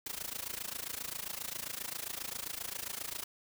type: noise with amplitude modulation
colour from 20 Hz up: white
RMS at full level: -37 dBFS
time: 0.06-3.24 s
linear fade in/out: 5 ms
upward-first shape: sine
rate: 27.5 Hz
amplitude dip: 90%
effects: none